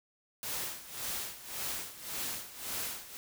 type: noise with tremolo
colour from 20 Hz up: white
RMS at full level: -36 dBFS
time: 0.43-3.17 s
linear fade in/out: 0 ms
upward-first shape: sine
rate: 1.8 Hz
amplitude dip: 80%
effects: none